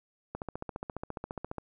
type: click train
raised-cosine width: 1 ms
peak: -22 dBFS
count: 19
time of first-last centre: 0.35-1.583 s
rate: 14.6 Hz
effects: none